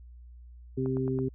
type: harmonic tone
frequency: 131 Hz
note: C3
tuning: 2 cents sharp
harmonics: 1 / 2 / 3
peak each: -31 / -31 / -31 dBFS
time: 0.77-1.29 s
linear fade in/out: 10 ms
type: click train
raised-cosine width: 1 ms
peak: -28 dBFS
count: 4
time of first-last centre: 0.86-1.189 s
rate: 9.13 Hz
effects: added 60 Hz sine -46 dBFS peak until 1.34 s

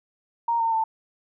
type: tone with pitch steps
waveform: sine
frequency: 932.3 / 911 / 890.2 Hz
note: A#5 / A#5 / A5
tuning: 0 / -40 / +20 cents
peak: -20 dBFS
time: 0.48-0.84 s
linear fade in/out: 5 ms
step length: 120 ms
effects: none

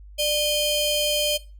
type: ring-modulated tone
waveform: sawtooth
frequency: 1864.7 Hz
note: A#6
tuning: in tune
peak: -14 dBFS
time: 0.18-1.38 s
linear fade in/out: 20 ms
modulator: 1270 Hz
effects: noise-tail reverb RT60 0.3 s tail -18 dB re dry + added 50 Hz sine -41 dBFS peak until 1.59 s

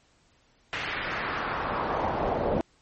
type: noise with band-pass filter sweep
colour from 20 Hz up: brown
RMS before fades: -29 dBFS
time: 0.73-2.61 s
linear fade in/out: 0 ms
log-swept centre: 2400 to 540 Hz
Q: 1.7
effects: pink hiss -64 dBFS RMS until 2.81 s + MP3 32 kbps

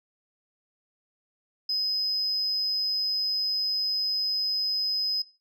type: tone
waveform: sine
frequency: 5050 Hz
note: D#8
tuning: 25 cents sharp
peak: -24 dBFS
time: 1.69-5.22 s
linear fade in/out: 5 ms
effects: noise-tail reverb RT60 0.3 s tail -17 dB re dry + tanh soft clip ceiling -21 dBFS

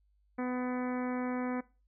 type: harmonic tone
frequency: 250.4 Hz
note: B3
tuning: 24 cents sharp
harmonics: 1 / 2 / 3 / 4 / 5 / 6 / 7 / 8 / 9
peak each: -33 / -39 / -43 / -45 / -47 / -49 / -50 / -51 / -52 dBFS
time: 0.38-1.61 s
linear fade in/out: 10 ms
effects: noise-tail reverb RT60 0.3 s tail -20 dB re dry + added 50 Hz sine -67 dBFS peak until 1.87 s

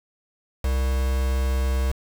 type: tone with quantisation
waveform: triangle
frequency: 65.41 Hz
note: C2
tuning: in tune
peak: -18 dBFS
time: 0.64-1.92 s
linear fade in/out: 5 ms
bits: 5
effects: none

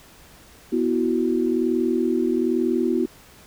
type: chord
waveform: sine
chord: B suspended fourth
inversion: none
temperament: just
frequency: 246.9 / 329.3 / 370.4 Hz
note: B3 / E4 / F#4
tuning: 0 / -2 / +2 cents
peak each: -23 dBFS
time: 0.72-3.06 s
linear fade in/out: 10 ms
effects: pink hiss -49 dBFS RMS until 3.46 s

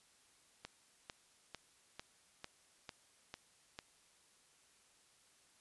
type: click train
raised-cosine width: 0.2 ms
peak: -28 dBFS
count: 8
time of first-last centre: 0.65-3.789 s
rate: 2.23 Hz
effects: white hiss -69 dBFS RMS until 5.6 s + resampled to 24000 Hz

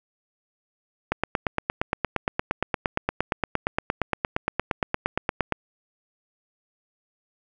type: click train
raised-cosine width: 0.5 ms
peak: -7 dBFS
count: 39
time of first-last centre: 1.12-5.523 s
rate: 8.63 Hz
effects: none

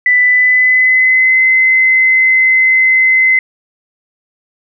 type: tone with pitch glide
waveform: sine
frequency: 1988 to 2051 Hz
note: B6 to C7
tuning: +11 to -35 cents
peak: -6 dBFS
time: 0.06-3.39 s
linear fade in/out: 2 ms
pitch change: +54 cents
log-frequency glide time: 0.21-1.43 s
effects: none

